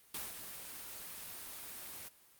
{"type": "noise with ADSR envelope", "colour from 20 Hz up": "white", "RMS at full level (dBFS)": -40, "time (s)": [0.14, 2.09], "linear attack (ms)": 5, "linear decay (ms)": 180, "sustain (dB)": -7, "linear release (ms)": 12, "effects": ["white hiss -64 dBFS RMS until 2.39 s", "Opus 32 kbps"]}